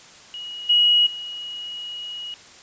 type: tone with level steps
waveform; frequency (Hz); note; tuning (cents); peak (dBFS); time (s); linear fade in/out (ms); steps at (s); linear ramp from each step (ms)
sine; 2904; F#7; -33; -31 / -13 / -30; 0.34-2.34; 0; 0.69 / 1.06; 10
effects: white hiss -46 dBFS RMS until 2.62 s + resampled to 16000 Hz